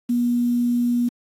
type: tone with quantisation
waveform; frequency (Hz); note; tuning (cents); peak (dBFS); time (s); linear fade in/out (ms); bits
sine; 241.1; B3; -41; -17; 0.09-1.09; 10; 7
effects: AAC 64 kbps